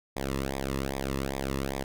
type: tone with flanger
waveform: sawtooth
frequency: 67.6 Hz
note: C#2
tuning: 43 cents flat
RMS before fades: -32 dBFS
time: 0.16-1.84 s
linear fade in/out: 5 ms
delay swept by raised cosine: 0.69 to 1.33 ms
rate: 2.5 Hz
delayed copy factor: -0.95
effects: none